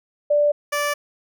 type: tone pair in turn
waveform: sine / 15% pulse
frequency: 587.3 / 583.2 Hz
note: D5 / D5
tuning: 0 / -12 cents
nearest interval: unison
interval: 12 cents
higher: first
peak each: -14 / -14 dBFS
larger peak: neither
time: 0.3-0.52 / 0.72-0.94 s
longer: neither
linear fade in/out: 10 ms
effects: none